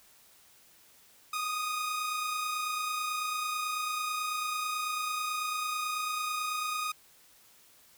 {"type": "tone pair together", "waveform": "sawtooth", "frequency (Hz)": [1215.4, 1244.5], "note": ["D#6", "D#6"], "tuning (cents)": [-41, 0], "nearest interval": "unison", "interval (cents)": 41, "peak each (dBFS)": [-37, -28], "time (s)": [1.33, 6.92], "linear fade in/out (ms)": 5, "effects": ["white hiss -60 dBFS RMS until 7.97 s"]}